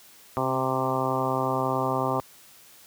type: harmonic tone with a mistuned harmonic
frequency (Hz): 130.81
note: C3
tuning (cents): 0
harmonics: 1 / 2 / 3 / 4 / 5 / 6 / 7 / 8 / 9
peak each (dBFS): -32 / -32 / -32 / -32 / -32 / -32 / -32 / -32 / -32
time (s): 0.37-2.2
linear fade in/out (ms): 0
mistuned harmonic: 2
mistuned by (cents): +20
effects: white hiss -52 dBFS RMS until 2.86 s + high-pass 60 Hz 12 dB/octave